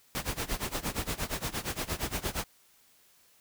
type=noise with tremolo; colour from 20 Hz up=pink; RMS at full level=-31 dBFS; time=0.15-2.44 s; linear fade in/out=0 ms; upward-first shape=sine; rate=8.6 Hz; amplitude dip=90%; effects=white hiss -63 dBFS RMS until 3.4 s